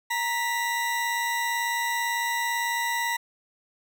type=tone pair together; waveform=40% pulse; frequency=934.5 / 1967 Hz; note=A#5 / B6; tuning=+4 / -7 cents; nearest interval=octave + minor second; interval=1289 cents; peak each=-27 dBFS; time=0.1-3.17 s; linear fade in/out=10 ms; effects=none